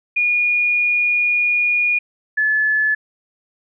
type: tone pair in turn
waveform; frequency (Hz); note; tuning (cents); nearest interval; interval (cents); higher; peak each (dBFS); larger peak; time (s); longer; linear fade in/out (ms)
sine; 2440 / 1725.3; D#7 / A6; -34 / -34; tritone; 600; first; -14; neither; 0.16-1.99 / 2.37-2.95; first; 10
effects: none